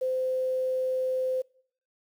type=tone with quantisation; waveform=sine; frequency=516 Hz; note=C5; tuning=24 cents flat; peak=-25 dBFS; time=0.01-1.42 s; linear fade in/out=10 ms; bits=9; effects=noise-tail reverb RT60 0.6 s tail -24 dB re dry